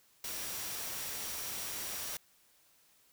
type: tone in noise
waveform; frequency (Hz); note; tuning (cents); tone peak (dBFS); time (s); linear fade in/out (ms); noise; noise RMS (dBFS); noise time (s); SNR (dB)
sine; 5700; F8; +34; -49; 0.24-2.17; 2; white; -40; 0.24-2.17; -12
effects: white hiss -67 dBFS RMS until 3.12 s